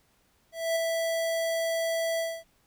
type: tone with ADSR envelope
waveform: square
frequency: 659.3 Hz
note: E5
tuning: in tune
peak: -24 dBFS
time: 0.52-2.44 s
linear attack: 240 ms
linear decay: 8 ms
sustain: -3 dB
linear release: 250 ms
effects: pink hiss -67 dBFS RMS until 2.66 s